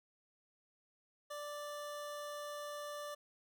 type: tone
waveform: 25% pulse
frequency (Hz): 587.3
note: D5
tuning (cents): 0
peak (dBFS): -39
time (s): 1.3-3.15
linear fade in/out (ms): 10
effects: none